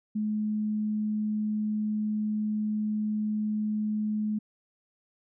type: tone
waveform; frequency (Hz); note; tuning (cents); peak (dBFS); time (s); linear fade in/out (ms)
sine; 212.9; G#3; +43; -26; 0.15-4.39; 10
effects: none